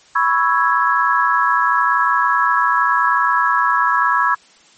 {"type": "chord", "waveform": "sine", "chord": "C# minor seventh", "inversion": "third", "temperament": "equal", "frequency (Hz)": [987.8, 1108.7, 1318.5, 1661.2], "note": ["B5", "C#6", "E6", "G#6"], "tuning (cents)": [0, 0, 0, 0], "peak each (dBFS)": -18, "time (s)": [0.15, 4.35], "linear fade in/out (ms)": 10, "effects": ["white hiss -49 dBFS RMS until 4.77 s", "MP3 32 kbps"]}